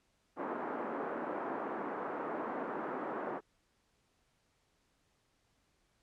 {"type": "band-pass noise", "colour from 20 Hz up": "pink", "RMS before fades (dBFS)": -39, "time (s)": [0.36, 3.41], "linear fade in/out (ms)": 50, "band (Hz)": [260, 1400], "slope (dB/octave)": 24, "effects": ["pink hiss -75 dBFS RMS until 6.02 s", "low-pass 9000 Hz 12 dB/octave"]}